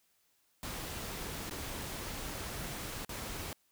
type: noise with dropouts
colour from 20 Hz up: pink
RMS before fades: -41 dBFS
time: 0.63-3.53 s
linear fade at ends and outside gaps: 1 ms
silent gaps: 1.497-1.509 / 3.049-3.092 s
effects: white hiss -73 dBFS RMS until 3.71 s